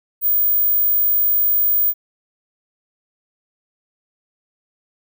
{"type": "tone", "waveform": "sine", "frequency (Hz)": 15050, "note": "A#9", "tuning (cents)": 15, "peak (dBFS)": -13, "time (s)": [0.21, 1.94], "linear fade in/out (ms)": 50, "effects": []}